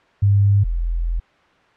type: tone pair in turn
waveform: sine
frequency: 100.5 / 42.26 Hz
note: G2 / E1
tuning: +44 / +44 cents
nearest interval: octave + minor third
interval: 1500 cents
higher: first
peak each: -11 / -18 dBFS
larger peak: first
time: 0.22-0.64 / 0.64-1.2 s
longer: second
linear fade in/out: 10 ms
effects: white hiss -54 dBFS RMS until 1.76 s + low-pass 2000 Hz 12 dB/octave